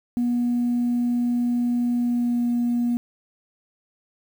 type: tone with pitch glide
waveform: sine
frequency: 241.6 to 239.7 Hz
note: B3 to A#3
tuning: -38 to +48 cents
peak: -18 dBFS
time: 0.17-2.97 s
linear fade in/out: 0 ms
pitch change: -14 cents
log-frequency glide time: 1.95-2.5 s
effects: tanh soft clip ceiling -16 dBFS + 8-bit